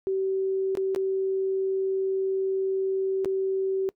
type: tone with dropouts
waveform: sine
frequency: 383.6 Hz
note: G4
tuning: 37 cents flat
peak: -23 dBFS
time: 0.07-3.89 s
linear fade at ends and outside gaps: 0 ms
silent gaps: 0.752-0.772 / 0.948-0.961 / 3.247-3.257 s
effects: noise-tail reverb RT60 0.1 s tail -22 dB re dry